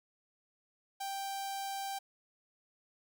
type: tone with notch filter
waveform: sawtooth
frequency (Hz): 785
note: G5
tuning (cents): +2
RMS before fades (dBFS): -39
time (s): 1-1.99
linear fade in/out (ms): 10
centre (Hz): 1900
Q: 1.1
effects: none